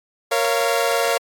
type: chord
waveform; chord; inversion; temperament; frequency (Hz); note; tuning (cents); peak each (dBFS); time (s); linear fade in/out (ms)
sawtooth; Bb minor; none; equal with one note detuned; 466.2 / 554.4 / 688.8; Bb4 / Db5 / F5; 0 / 0 / -24; -18; 0.31-1.18; 10
effects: AAC 64 kbps